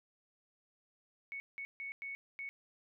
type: tone bursts at uneven times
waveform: sine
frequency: 2217 Hz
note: C#7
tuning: in tune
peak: -40 dBFS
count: 5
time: 1.32-1.4 / 1.58-1.65 / 1.8-1.92 / 2.02-2.15 / 2.39-2.49 s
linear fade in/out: 0 ms
effects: none